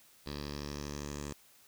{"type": "tone with low-pass filter sweep", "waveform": "10% pulse", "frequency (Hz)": 72.5, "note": "D2", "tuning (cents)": -22, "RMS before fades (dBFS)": -41, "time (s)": [0.26, 1.33], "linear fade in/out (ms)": 5, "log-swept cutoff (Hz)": [4500, 7400], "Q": 4.7, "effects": ["white hiss -62 dBFS RMS until 1.67 s"]}